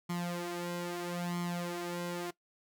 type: tone with flanger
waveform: sawtooth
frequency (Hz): 174.61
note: F3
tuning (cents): 0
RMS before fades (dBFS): -37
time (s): 0.09-2.31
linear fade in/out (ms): 10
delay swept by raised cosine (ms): 0.93 to 3.73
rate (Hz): 0.77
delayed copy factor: +0.75
effects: noise-tail reverb RT60 0.1 s tail -19 dB re dry